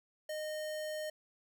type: tone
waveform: square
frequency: 615 Hz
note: D#5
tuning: 20 cents flat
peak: -38 dBFS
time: 0.29-1.1 s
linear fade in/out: 5 ms
effects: none